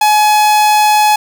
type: tone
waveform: 45% pulse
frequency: 846 Hz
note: G#5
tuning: 32 cents sharp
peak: -7 dBFS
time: 0.01-1.16 s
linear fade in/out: 5 ms
effects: none